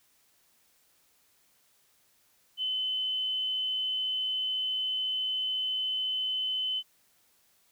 sine tone, 3038 Hz, F#7, 45 cents sharp, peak -28 dBFS, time 2.57-6.83 s, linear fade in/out 50 ms, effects white hiss -67 dBFS RMS until 7.71 s

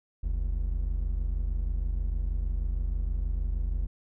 triangle tone pair together, 44.85 / 71.2 Hz, F1 / C#2, +47 / +47 cents, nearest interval minor sixth, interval 800 cents, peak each -25 / -32 dBFS, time 0.23-3.87 s, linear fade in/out 10 ms, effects none

